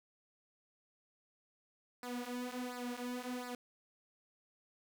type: tone with flanger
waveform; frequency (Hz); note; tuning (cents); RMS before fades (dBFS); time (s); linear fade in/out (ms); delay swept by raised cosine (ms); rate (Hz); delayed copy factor
sawtooth; 246.9; B3; 0; -42; 2.03-3.55; 2; 0.31 to 5.61; 1.4; -0.85
effects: 10-bit